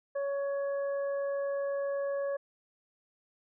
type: harmonic tone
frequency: 559 Hz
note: C#5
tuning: 14 cents sharp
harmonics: 1 / 2 / 3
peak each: -30 / -45 / -46 dBFS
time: 0.15-2.37 s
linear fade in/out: 10 ms
effects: none